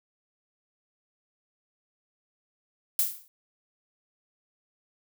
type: noise with exponential decay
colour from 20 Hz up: violet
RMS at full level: -21 dBFS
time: 2.99-3.28 s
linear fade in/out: 1 ms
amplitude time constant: 61 ms
effects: none